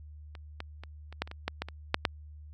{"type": "clicks", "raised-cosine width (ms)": 0.3, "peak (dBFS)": [-30, -21, -28, -30, -13, -30, -25, -14, -16, -25, -7, -8], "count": 12, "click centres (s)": [0.352, 0.604, 0.836, 1.126, 1.22, 1.275, 1.314, 1.48, 1.62, 1.686, 1.944, 2.052], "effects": ["added 75 Hz sine -45 dBFS peak until 2.53 s"]}